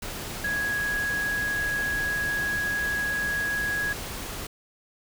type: tone in noise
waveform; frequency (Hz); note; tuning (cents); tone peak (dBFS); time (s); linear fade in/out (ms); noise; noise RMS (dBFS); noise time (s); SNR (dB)
sine; 1661.2; G#6; 0; -25; 0.44-3.93; 5; pink; -35; 0.02-4.47; +7
effects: none